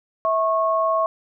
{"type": "tone pair together", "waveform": "sine", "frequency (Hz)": [651, 1094.8], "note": ["E5", "C#6"], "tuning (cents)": [-22, -22], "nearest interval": "major sixth", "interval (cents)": 900, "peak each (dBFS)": -20, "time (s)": [0.25, 1.06], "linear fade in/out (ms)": 0, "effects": []}